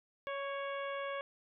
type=harmonic tone with a mistuned harmonic; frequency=557 Hz; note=C#5; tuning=8 cents sharp; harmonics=1 / 2 / 3 / 4 / 5 / 6; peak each=-39 / -42 / -46 / -48 / -52 / -54 dBFS; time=0.27-1.21 s; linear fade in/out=0 ms; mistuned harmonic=3; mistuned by=-21 cents; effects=none